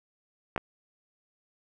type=clicks; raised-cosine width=0.5 ms; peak=-15 dBFS; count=2; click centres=0.562 / 0.578 s; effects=none